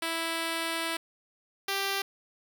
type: tone pair in turn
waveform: 5% pulse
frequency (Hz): 329.6 / 393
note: E4 / G4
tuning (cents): 0 / +4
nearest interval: minor third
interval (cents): 304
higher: second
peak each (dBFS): -18 / -17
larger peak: second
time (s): 0.02-0.97 / 1.68-2.02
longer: first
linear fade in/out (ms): 5
effects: none